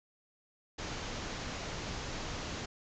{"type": "low-pass noise", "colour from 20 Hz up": "pink", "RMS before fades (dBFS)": -40, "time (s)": [0.78, 2.66], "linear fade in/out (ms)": 10, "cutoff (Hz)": 7100, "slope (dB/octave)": 96, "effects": []}